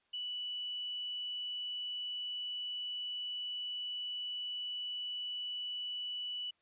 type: tone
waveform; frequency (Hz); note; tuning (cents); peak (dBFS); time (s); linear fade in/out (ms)
sine; 2960; F#7; 0; -37; 0.13-6.51; 10
effects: white hiss -75 dBFS RMS until 6.61 s + resampled to 8000 Hz